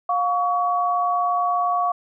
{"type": "tone pair together", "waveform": "sine", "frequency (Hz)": [710, 1127.1], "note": ["F5", "C#6"], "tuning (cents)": [28, 28], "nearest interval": "minor sixth", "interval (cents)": 800, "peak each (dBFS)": -21, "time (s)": [0.09, 1.92], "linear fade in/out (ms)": 5, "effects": []}